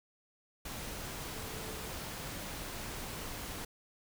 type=tone in noise; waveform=sine; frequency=441.1 Hz; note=A4; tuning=4 cents sharp; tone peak=-50 dBFS; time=1.33-1.88 s; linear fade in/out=5 ms; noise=pink; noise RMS=-42 dBFS; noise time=0.65-3.65 s; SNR=-11 dB; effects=none